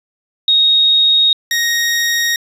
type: tone pair in turn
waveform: sine / 20% pulse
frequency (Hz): 3746 / 1873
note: A#7 / A#6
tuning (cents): +8 / +8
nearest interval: octave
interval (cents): 1200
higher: first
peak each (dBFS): -8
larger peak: neither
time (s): 0.48-1.33 / 1.51-2.36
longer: neither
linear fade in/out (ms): 2
effects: resampled to 32000 Hz + 8-bit